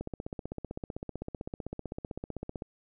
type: click train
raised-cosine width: 2 ms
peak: -23 dBFS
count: 42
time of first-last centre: 0.01-2.621 s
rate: 15.7 Hz
effects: none